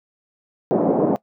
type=band-pass noise; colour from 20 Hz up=pink; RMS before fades=-18 dBFS; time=0.71-1.16 s; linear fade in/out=0 ms; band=200 to 700 Hz; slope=24 dB/octave; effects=noise-tail reverb RT60 0.1 s tail -20 dB re dry